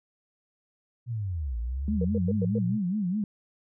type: linear two-way sweep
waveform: sine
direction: down then up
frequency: 124.4 to 55.4 to 124.4 Hz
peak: -28 dBFS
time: 1.06-2.79 s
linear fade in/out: 50 ms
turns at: 1.58 s
type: tone with vibrato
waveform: sine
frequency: 194.4 Hz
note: G3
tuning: 14 cents flat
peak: -25 dBFS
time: 1.88-3.24 s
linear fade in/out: 2 ms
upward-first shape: sine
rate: 4.8 Hz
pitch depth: 190 cents each way
type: tone bursts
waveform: sine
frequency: 472.8 Hz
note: A#4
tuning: 24 cents sharp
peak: -28 dBFS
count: 5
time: 2.01-2.586 s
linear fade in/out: 5 ms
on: 36 ms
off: 99 ms
effects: none